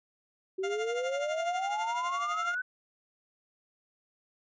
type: exponential sweep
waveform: sine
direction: up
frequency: 372.7 to 1525 Hz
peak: -30 dBFS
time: 0.58-2.62 s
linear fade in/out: 10 ms
type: tone with tremolo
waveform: 15% pulse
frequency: 701 Hz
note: F5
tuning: 6 cents sharp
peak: -26 dBFS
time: 0.63-2.55 s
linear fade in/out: 10 ms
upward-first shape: triangle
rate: 12 Hz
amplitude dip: 80%
effects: resampled to 16000 Hz